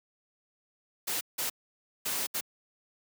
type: noise bursts at uneven times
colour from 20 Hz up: white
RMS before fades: -32 dBFS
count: 4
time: 1.07-1.21 / 1.38-1.5 / 2.05-2.27 / 2.34-2.41 s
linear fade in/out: 10 ms
effects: high-pass 150 Hz 12 dB/octave